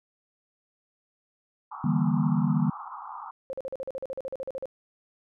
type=band-pass noise; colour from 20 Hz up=pink; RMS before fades=-40 dBFS; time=1.71-3.31 s; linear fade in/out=10 ms; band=790 to 1300 Hz; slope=96 dB/octave
type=chord; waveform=sine; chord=E half-diminished seventh; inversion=third; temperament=just; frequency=148.33 / 164.81 / 197.78 / 237.3 Hz; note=D3 / E3 / G3 / Bb3; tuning=+18 / 0 / +16 / +31 cents; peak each=-27 dBFS; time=1.84-2.7 s; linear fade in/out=5 ms
type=tone bursts; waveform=sine; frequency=530 Hz; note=C5; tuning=22 cents sharp; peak=-30 dBFS; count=16; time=3.5-4.656 s; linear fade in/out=0 ms; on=31 ms; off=44 ms
effects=none